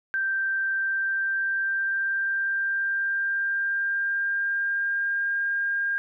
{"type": "tone with pitch glide", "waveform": "sine", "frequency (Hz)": [1568, 1609.3], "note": ["G6", "G6"], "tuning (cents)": [0, 45], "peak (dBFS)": -23, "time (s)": [0.14, 5.98], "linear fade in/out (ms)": 0, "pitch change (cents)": 45, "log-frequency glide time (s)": [0.69, 5.39], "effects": []}